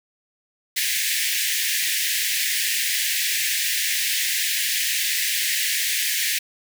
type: high-pass noise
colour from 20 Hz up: pink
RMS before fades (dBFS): -23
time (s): 0.76-6.39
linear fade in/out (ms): 10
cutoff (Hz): 1700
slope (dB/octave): 96
effects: none